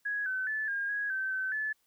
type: tone with pitch steps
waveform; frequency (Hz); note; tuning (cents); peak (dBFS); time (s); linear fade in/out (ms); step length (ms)
sine; 1665 / 1522 / 1739 / 1617 / 1658 / 1546 / 1532 / 1731; G#6 / F#6 / A6 / G#6 / G#6 / G6 / G6 / A6; +4 / +48 / -21 / -47 / -3 / -24 / -40 / -29; -30; 0.05-1.73; 10; 210
effects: white hiss -73 dBFS RMS until 1.86 s